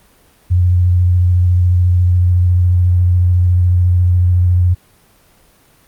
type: tone with vibrato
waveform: sine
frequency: 89.3 Hz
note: F2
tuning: 39 cents sharp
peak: -8 dBFS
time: 0.5-4.75 s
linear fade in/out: 20 ms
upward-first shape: triangle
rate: 14 Hz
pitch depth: 26 cents each way
effects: pink hiss -50 dBFS RMS until 5.87 s + Opus 32 kbps